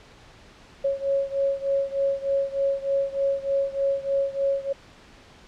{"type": "beating tone pair", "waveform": "sine", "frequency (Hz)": [550, 553.3], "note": ["C#5", "C#5"], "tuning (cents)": [-14, -3], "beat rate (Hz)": 3.3, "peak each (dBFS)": [-24, -26], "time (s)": [0.84, 4.73], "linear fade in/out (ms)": 10, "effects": ["pink hiss -50 dBFS RMS until 5.47 s", "low-pass 5000 Hz 12 dB/octave"]}